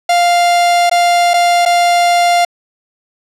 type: tone with dropouts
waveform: 45% pulse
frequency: 698.5 Hz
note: F5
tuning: in tune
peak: -8 dBFS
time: 0.09-2.45 s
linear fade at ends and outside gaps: 5 ms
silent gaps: 0.897-0.913 / 1.336-1.339 / 1.653-1.659 s
effects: low-pass 9000 Hz 12 dB/octave